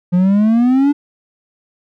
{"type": "exponential sweep", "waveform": "triangle", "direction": "up", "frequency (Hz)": [174.61, 293.7], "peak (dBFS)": -7, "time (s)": [0.12, 0.93], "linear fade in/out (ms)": 20, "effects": []}